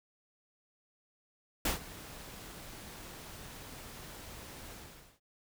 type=noise with ADSR envelope; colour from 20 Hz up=pink; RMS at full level=-29 dBFS; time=1.65-5.2 s; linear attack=5 ms; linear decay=130 ms; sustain=-19 dB; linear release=480 ms; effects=none